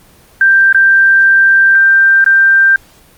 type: tone with dropouts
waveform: sine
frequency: 1575 Hz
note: G6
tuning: 8 cents sharp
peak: -4 dBFS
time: 0.41-2.76 s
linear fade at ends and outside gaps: 2 ms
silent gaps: 0.727-0.746 / 2.243-2.262 s
effects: pink hiss -44 dBFS RMS until 3.17 s + Opus 24 kbps